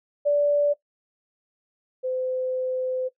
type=tone pair in turn; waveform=sine; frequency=581 / 512.6 Hz; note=D5 / C5; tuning=-19 / -36 cents; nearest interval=major second; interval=217 cents; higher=first; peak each=-17 / -24 dBFS; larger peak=first; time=0.25-0.74 / 2.03-3.09 s; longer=second; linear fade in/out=20 ms; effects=noise-tail reverb RT60 0.1 s tail -17 dB re dry